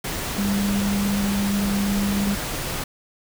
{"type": "tone in noise", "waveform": "sine", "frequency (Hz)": 200.6, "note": "G3", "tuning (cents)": 40, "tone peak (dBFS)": -20, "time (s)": [0.38, 2.35], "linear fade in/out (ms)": 5, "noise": "pink", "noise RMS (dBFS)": -28, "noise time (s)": [0.04, 2.84], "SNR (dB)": 5, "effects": []}